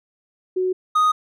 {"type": "tone pair in turn", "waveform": ["sine", "triangle"], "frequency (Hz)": [370, 1244.5], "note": ["F#4", "D#6"], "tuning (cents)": [0, 0], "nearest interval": "octave + major sixth", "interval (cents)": 2100, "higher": "second", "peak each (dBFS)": [-18, -12], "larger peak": "second", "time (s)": [[0.56, 0.73], [0.95, 1.12]], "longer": "neither", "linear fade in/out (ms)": 10, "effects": []}